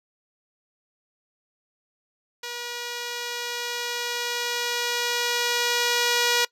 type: tone with level ramp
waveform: 5% pulse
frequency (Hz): 480.7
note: B4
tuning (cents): -47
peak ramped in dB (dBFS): -20 to -7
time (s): 2.43-6.45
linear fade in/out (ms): 5
effects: noise-tail reverb RT60 0.1 s tail -22 dB re dry + low-pass 12000 Hz 12 dB/octave